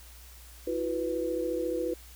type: chord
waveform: sine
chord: E suspended second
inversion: none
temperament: equal with one note detuned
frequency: 329.6 / 363.8 / 493.9 Hz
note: E4 / F#4 / B4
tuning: 0 / -29 / 0 cents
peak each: -33 / -34 / -31 dBFS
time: 0.67-1.94 s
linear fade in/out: 5 ms
effects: added 60 Hz sine -49 dBFS peak until 2.15 s + white hiss -53 dBFS RMS until 2.15 s